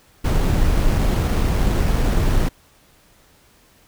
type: noise with sample-and-hold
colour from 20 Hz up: brown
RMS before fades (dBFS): -17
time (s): 0.24-2.49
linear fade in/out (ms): 10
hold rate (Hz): 7350
effects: pink hiss -54 dBFS RMS until 3.87 s